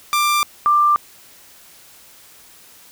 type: tone pair in turn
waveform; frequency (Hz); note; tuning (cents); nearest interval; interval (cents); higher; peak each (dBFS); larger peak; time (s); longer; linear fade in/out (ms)
sawtooth / sine; 1185 / 1185; D6 / D6; +15 / +15; unison; 0; neither; -11; neither; 0.13-0.43 / 0.66-0.96; neither; 0
effects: white hiss -46 dBFS RMS until 2.91 s